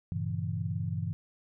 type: chord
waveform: sine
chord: G diminished seventh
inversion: none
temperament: equal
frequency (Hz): 98 / 116.54 / 138.59 / 164.81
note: G2 / Bb2 / Db3 / Fb3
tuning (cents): 0 / 0 / 0 / 0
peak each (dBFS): -34 / -37 / -38 / -35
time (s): 0.12-1.13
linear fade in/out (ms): 0
effects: none